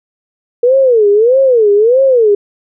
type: tone with vibrato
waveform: sine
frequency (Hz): 468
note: A#4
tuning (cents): +7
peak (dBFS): -5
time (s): 0.63-2.35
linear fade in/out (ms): 5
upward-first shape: sine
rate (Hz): 1.6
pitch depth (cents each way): 250
effects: none